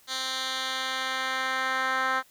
10% pulse tone with band-pass filter sweep, 261.6 Hz, C4, in tune, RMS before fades -29 dBFS, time 0.07-2.23 s, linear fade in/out 50 ms, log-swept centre 4300 to 1500 Hz, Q 1.5, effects white hiss -59 dBFS RMS until 2.3 s

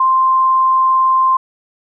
sine tone, 1047 Hz, C6, 1 cent sharp, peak -9 dBFS, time 0-1.37 s, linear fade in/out 5 ms, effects none

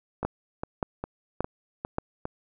two click trains, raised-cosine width 1 ms, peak -12 / -17 dBFS, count 4 / 6, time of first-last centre 0.25-1.984 / 0.23-2.254 s, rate 1.73 / 2.47 Hz, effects none

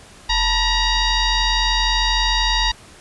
sine tone with frequency modulation, 1911 Hz, A#6, 43 cents sharp, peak -15 dBFS, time 0.29-2.72 s, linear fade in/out 10 ms, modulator 933 Hz, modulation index 3.2, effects pink hiss -44 dBFS RMS until 3 s + resampled to 24000 Hz

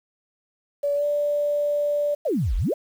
sine tone with pitch glide, 573 to 585 Hz, D5 to D5, -43 to -7 cents, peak -20 dBFS, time 0.83-2.15 s, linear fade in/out 10 ms, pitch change +36 cents, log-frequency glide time 0.95-1.04 s
sine exponential two-way sweep, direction down then up, 698.5 to 38.94 to 698.5 Hz, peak -20 dBFS, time 2.25-2.74 s, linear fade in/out 10 ms, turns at 2.56 s
effects 8-bit

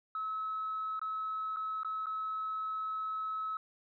sine tone with dropouts, 1292 Hz, E6, 35 cents flat, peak -33 dBFS, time 0.15-3.57 s, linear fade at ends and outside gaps 2 ms, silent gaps 0.994-1.015 / 1.562-1.568 / 1.833-1.847 / 2.059-2.067 s, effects tanh soft clip ceiling -29 dBFS

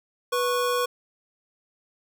square tone pair together, 490.9 / 1102 Hz, B4 / C#6, -10 / -11 cents, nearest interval octave + major second, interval 1399 cents, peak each -25 / -27 dBFS, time 0.32-0.86 s, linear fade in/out 10 ms, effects none

